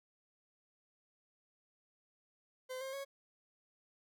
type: tone with pitch steps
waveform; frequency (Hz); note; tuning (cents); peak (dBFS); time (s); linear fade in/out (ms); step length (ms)
40% pulse; 514 / 532.4 / 551.5; C5 / C5 / C#5; -31 / +30 / -9; -40; 2.69-3.05; 20; 120
effects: none